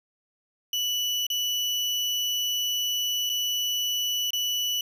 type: tone with dropouts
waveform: 35% pulse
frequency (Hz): 2960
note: F#7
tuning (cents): 0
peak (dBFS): -23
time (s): 0.73-4.81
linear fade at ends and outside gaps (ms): 2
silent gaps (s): 1.267-1.301 / 3.294-3.298 / 4.306-4.332
effects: none